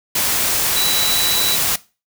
sine tone in noise, 3944 Hz, B7, 3 cents flat, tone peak -18 dBFS, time 0.76-1.56 s, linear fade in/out 5 ms, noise white, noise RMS -18 dBFS, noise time 0.15-1.76 s, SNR -3 dB, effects noise-tail reverb RT60 0.3 s tail -19 dB re dry

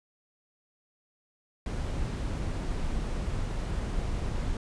brown noise, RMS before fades -31 dBFS, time 1.66-4.57 s, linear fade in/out 2 ms, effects resampled to 22050 Hz

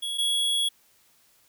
square tone pair in turn, 3343 / 3343 Hz, G#7 / G#7, +11 / +11 cents, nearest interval unison, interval 0 cents, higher neither, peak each -29 / -23 dBFS, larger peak second, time 0.02-0.18 / 0.18-0.69 s, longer second, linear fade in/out 10 ms, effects white hiss -62 dBFS RMS until 1.48 s

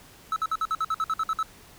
triangle tone bursts, 1303 Hz, E6, 20 cents flat, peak -21 dBFS, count 12, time 0.32-1.429 s, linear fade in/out 2 ms, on 42 ms, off 55 ms, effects pink hiss -51 dBFS RMS until 1.78 s

